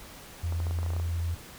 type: tone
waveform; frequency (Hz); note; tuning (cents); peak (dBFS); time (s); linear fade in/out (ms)
sine; 84.4; E2; +41; -27; 0.43-1.35; 10
type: clicks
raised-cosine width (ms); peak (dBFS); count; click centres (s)
1; -26; 11; 0.524 / 0.602 / 0.668 / 0.71 / 0.788 / 0.831 / 0.863 / 0.904 / 0.935 / 0.965 / 0.999
effects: pink hiss -47 dBFS RMS until 1.58 s